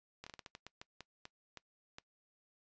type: slowing click train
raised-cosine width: 0.2 ms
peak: -30 dBFS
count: 13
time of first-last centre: 0.24-1.984 s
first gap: 25 ms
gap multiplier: 1.29
effects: noise-tail reverb RT60 0.1 s tail -21 dB re dry + resampled to 16000 Hz